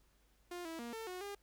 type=tone with pitch steps; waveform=sawtooth; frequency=352.6 / 326.8 / 236.1 / 448.1 / 364.8 / 403.9 Hz; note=F4 / E4 / A#3 / A4 / F#4 / G#4; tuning=+17 / -15 / +22 / +32 / -24 / -48 cents; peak=-39 dBFS; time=0.51-1.35 s; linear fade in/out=5 ms; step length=140 ms; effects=added 50 Hz sine -70 dBFS peak until 1.42 s + pink hiss -74 dBFS RMS until 1.42 s